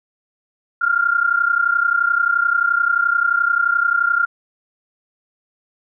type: tone pair together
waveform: sine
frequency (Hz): 1383 / 1414.5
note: F6 / F6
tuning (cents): -17 / +22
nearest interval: unison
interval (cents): 39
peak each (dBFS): -17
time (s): 0.81-4.26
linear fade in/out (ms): 10
effects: none